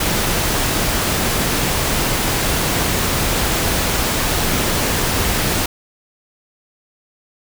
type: noise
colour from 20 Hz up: pink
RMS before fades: -18 dBFS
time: 0-5.66 s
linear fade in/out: 5 ms
effects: none